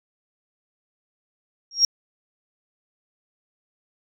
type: tone with exponential growth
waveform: sine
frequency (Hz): 5588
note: F8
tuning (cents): 0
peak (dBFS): -8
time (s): 1.71-1.85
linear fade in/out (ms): 2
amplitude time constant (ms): 30
effects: tanh soft clip ceiling -8 dBFS